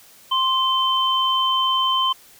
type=tone pair together; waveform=sine; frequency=1046.5 / 3091 Hz; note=C6 / G7; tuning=0 / -25 cents; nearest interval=octave + perfect fifth; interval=1875 cents; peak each=-19 / -20 dBFS; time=0.31-2.13 s; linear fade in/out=10 ms; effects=white hiss -49 dBFS RMS until 2.39 s